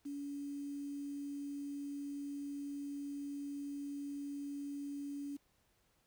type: tone with quantisation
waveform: sine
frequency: 284 Hz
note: C#4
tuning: 42 cents sharp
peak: -40 dBFS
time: 0.05-5.37 s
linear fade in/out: 10 ms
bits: 10
effects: pink hiss -75 dBFS RMS until 6.06 s